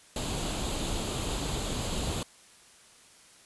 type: noise with comb filter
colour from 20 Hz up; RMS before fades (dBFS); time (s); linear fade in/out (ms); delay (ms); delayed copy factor
pink; -32; 0.16-2.23; 2; 0.27; +0.55
effects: white hiss -56 dBFS RMS until 3.45 s + resampled to 24000 Hz